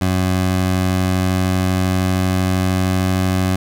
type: tone with pitch glide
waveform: 20% pulse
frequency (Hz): 92.5 to 93.14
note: F#2 to F#2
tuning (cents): 0 to +12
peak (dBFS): -10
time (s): 0.01-3.56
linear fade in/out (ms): 5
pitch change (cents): +12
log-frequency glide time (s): 0.27-3.34
effects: none